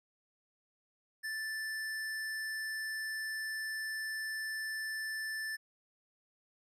square tone, 1760 Hz, A6, in tune, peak -37 dBFS, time 1.23-5.57 s, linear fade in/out 20 ms, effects resampled to 32000 Hz

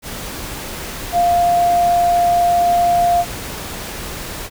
sine tone in noise, 698.5 Hz, F5, in tune, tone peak -11 dBFS, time 1.12-3.25 s, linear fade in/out 50 ms, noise pink, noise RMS -28 dBFS, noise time 0.02-4.5 s, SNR +14 dB, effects none

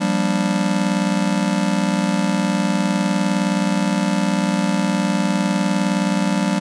square chord, G minor seventh, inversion third, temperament just, 176.4 / 196 / 235.2 / 294 Hz, F3 / G3 / Bb3 / D4, +18 / 0 / +16 / +2 cents, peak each -24 / -20 / -26 / -26 dBFS, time 0-6.6 s, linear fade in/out 20 ms, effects resampled to 22050 Hz

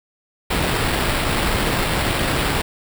pink noise with sample-and-hold, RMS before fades -20 dBFS, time 0.5-2.62 s, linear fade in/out 10 ms, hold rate 6300 Hz, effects none

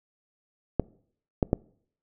clicks, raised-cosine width 2 ms, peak -8 dBFS, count 3, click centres 0.797 / 1.428 / 1.531 s, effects noise-tail reverb RT60 0.6 s tail -24 dB re dry

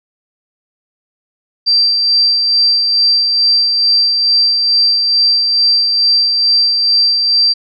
sine tone with tremolo, 4699 Hz, D8, in tune, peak -7 dBFS, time 1.66-7.54 s, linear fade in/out 20 ms, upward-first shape sine, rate 2.3 Hz, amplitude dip 35%, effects none

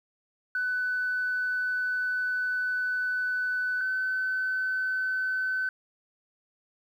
sine tone pair in turn, 1498 / 1518.9 Hz, F#6 / F#6, +21 / +45 cents, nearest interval unison, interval 24 cents, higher second, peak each -25 / -25 dBFS, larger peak neither, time 0.55-3.81 / 3.81-5.69 s, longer first, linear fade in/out 2 ms, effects tanh soft clip ceiling -21 dBFS + 10-bit

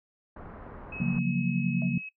pink low-pass noise, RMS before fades -44 dBFS, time 0.36-1.19 s, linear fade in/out 5 ms, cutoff 1500 Hz, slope 24 dB/octave
sine tone, 2563 Hz, E7, 49 cents flat, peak -38 dBFS, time 0.92-2.09 s, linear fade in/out 5 ms
sine chord, Gb major seventh, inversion second, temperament equal, 138.59 / 174.61 / 185 / 233.1 Hz, Db3 / F3 / Gb3 / Bb3, 0 / 0 / 0 / 0 cents, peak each -30 dBFS, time 1-1.98 s, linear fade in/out 5 ms
sine tone with exponential decay, 644 Hz, E5, 41 cents flat, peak -37 dBFS, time 1.82-1.94 s, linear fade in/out 0 ms, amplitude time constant 24 ms
effects noise-tail reverb RT60 0.1 s tail -19 dB re dry

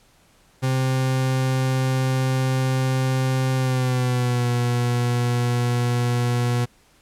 40% pulse tone with pitch glide, 130.81 to 121.35 Hz, C3 to B2, 0 to -30 cents, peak -18 dBFS, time 0.62-6.66 s, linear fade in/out 20 ms, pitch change -130 cents, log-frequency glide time 3.56-4.47 s, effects pink hiss -57 dBFS RMS until 7.01 s + low-pass 12000 Hz 12 dB/octave

